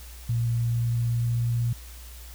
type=tone with pitch glide; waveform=sine; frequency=117.4 to 118.56 Hz; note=A#2 to A#2; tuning=+13 to +30 cents; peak=-22 dBFS; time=0.29-1.73 s; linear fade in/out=5 ms; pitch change=+17 cents; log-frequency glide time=0.43-1.41 s; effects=added 60 Hz sine -41 dBFS peak until 2.34 s + white hiss -48 dBFS RMS until 2.34 s